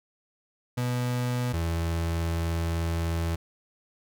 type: tone pair in turn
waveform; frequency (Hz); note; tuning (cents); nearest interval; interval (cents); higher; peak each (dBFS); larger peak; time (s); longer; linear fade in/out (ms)
35% pulse; 123.47 / 83.31; B2 / E2; 0 / +19; perfect fifth; 681; first; -24 / -24; neither; 0.77-1.53 / 1.53-3.36; second; 10
effects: none